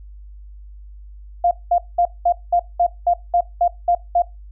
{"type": "tone bursts", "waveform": "sine", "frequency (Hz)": 698.5, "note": "F5", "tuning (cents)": 0, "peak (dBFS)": -12, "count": 11, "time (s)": [1.44, 4.221], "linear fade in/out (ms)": 5, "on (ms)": 71, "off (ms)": 200, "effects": ["noise-tail reverb RT60 0.2 s tail -19 dB re dry", "added 50 Hz sine -36 dBFS peak until 4.51 s"]}